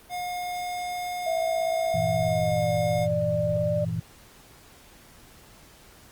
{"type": "tone", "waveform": "square", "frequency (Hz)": 716, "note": "F5", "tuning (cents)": 43, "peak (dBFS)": -30, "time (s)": [0.09, 3.08], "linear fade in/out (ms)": 50}
{"type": "tone with pitch glide", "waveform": "sine", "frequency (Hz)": [659.3, 594.2], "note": ["E5", "D5"], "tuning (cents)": [0, 20], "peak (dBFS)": -24, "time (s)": [1.26, 3.85], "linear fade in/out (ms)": 10, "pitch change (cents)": -180, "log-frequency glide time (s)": [2.12, 2.7]}
{"type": "chord", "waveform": "sine", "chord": "E diminished", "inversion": "first", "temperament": "equal", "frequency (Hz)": [98, 116.54, 164.81], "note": ["G2", "Bb2", "E3"], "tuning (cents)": [0, 0, 0], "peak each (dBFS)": [-33, -30, -29], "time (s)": [1.94, 4], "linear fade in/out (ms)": 5}
{"effects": ["pink hiss -52 dBFS RMS until 6.11 s", "Opus 32 kbps"]}